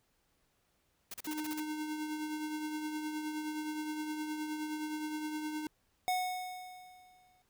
white noise bursts, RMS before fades -43 dBFS, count 8, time 1.11-1.602 s, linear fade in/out 5 ms, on 30 ms, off 36 ms
square tone with tremolo, 306.1 Hz, D#4, 28 cents flat, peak -35 dBFS, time 1.27-5.67 s, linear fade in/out 2 ms, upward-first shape triangle, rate 9.6 Hz, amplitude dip 45%
square tone with exponential decay, 734 Hz, F#5, 14 cents flat, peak -29 dBFS, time 6.08-7.42 s, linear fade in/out 0 ms, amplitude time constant 290 ms
effects pink hiss -75 dBFS RMS until 7.49 s

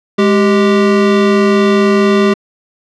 square tone pair together, 207.7 / 392.1 Hz, G#3 / G4, 0 / 0 cents, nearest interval major seventh, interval 1100 cents, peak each -11 dBFS, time 0.18-2.34 s, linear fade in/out 10 ms, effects low-pass 4000 Hz 12 dB/octave

